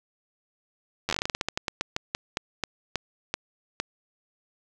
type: slowing click train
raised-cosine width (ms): 0.2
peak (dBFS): -9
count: 23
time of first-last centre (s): 1.09-3.8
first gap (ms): 10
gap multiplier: 1.2
effects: none